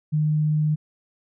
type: tone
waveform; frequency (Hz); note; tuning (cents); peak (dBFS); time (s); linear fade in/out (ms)
sine; 152.6; D#3; -33; -18; 0.12-0.76; 20
effects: none